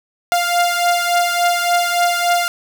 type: beating tone pair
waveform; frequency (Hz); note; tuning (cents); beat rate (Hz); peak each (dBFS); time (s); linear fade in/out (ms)
sawtooth; 698.5 / 702; F5 / F5; 0 / +9; 3.5; -12 / -15; 0.32-2.48; 0
effects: none